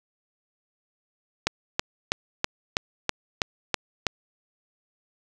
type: click train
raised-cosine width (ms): 0.2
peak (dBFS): -4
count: 9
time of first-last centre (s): 1.47-4.067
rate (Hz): 3.08
effects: none